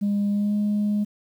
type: tone with pitch glide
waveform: sine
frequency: 203.3 to 207.7 Hz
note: G#3 to G#3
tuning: -37 to 0 cents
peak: -18 dBFS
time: 0.01-1.05 s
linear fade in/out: 20 ms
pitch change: +37 cents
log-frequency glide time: 0.3-0.54 s
effects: tanh soft clip ceiling -18 dBFS + 9-bit